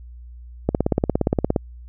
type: click train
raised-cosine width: 2 ms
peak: -4 dBFS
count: 16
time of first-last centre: 0.69-1.562 s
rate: 17.2 Hz
effects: added 60 Hz sine -37 dBFS peak until 1.88 s